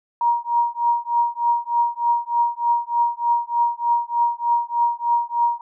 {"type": "tone with tremolo", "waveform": "sine", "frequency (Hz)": 946, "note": "A#5", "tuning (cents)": 25, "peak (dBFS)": -13, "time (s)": [0.21, 5.61], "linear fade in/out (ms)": 2, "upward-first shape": "triangle", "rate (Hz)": 3.3, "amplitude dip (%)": 100, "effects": []}